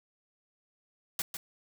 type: noise with echo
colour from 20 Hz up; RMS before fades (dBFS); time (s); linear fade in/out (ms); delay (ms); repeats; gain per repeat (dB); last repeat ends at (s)
white; -32; 1.19-1.22; 2; 150; 1; -7; 1.37
effects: none